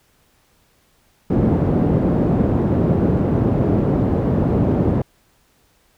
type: band-pass noise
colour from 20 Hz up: pink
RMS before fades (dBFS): -17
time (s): 1.3-5.02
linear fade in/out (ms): 5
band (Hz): 100 to 400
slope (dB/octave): 12
effects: pink hiss -59 dBFS RMS until 5.97 s